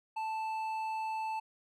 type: tone with hard clipping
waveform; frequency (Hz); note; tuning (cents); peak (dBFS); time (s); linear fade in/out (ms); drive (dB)
triangle; 880; A5; 0; -35; 0.16-1.4; 10; 10
effects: none